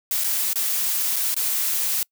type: noise with dropouts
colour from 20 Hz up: blue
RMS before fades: -23 dBFS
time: 0.11-2.03 s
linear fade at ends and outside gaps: 1 ms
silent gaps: 0.238-0.243 / 0.532-0.557 / 1.16-1.164 / 1.343-1.365 s
effects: noise-tail reverb RT60 0.1 s tail -26 dB re dry